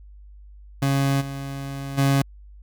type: tone with level steps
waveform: 30% pulse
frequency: 137.9 Hz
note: C#3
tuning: 9 cents flat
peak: -16 / -27 / -14 dBFS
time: 0.82-2.22 s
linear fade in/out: 5 ms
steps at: 1.2 / 1.97 s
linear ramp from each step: 20 ms
effects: added 50 Hz sine -42 dBFS peak until 2.62 s